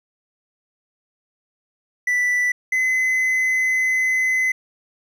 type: tone pair in turn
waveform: triangle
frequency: 1975.5 / 2035 Hz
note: B6 / C7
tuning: 0 / -49 cents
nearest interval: minor second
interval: 51 cents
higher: second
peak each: -15 dBFS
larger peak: neither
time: 2.07-2.52 / 2.72-4.52 s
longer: second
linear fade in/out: 5 ms
effects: none